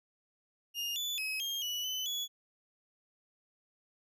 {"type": "tone with pitch steps", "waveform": "35% pulse", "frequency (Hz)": [2831, 3475, 2553, 3219, 2948, 3022, 3390], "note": ["F7", "A7", "D#7", "G7", "F#7", "F#7", "G#7"], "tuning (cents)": [23, -22, 44, 45, -7, 36, 35], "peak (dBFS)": -32, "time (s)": [0.74, 2.28], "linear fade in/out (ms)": 50, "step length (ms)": 220, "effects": []}